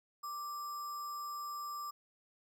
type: tone with sample-and-hold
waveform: sine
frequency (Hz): 1174.7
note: D6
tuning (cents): 0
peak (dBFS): -39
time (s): 0.23-1.91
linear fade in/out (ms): 10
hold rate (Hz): 6300
effects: none